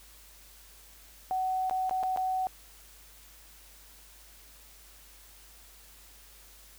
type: tone with dropouts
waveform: sine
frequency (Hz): 750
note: F#5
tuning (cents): +23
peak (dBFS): -27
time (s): 1.31-2.47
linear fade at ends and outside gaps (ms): 0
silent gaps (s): 1.697-1.71 / 1.895-1.91 / 2.03-2.035 / 2.162-2.173
effects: added 50 Hz sine -57 dBFS peak until 6.78 s + white hiss -55 dBFS RMS until 6.78 s